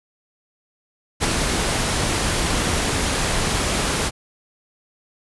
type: noise with ADSR envelope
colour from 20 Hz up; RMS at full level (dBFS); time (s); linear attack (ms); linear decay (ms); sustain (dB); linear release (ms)
pink; -18; 1.2-4.11; 34; 36; -3; 40
effects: resampled to 24000 Hz